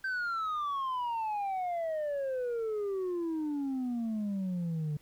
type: exponential sweep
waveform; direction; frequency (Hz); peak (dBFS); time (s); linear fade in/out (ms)
sine; down; 1568 to 146.2; -28; 0.04-4.97; 5
effects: tanh soft clip ceiling -30 dBFS + pink hiss -64 dBFS RMS until 5.01 s